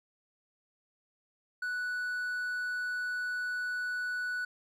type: tone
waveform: triangle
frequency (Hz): 1480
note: F#6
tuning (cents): 0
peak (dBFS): -30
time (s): 1.62-4.45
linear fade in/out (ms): 5
effects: none